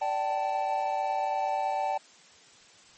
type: chord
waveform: triangle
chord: D suspended fourth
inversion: none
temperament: equal with one note detuned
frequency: 587.3 / 771 / 880 Hz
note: D5 / G5 / A5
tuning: 0 / -29 / 0 cents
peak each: -32 / -27 / -29 dBFS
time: 0.01-1.98 s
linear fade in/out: 10 ms
effects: white hiss -55 dBFS RMS until 2.97 s + MP3 32 kbps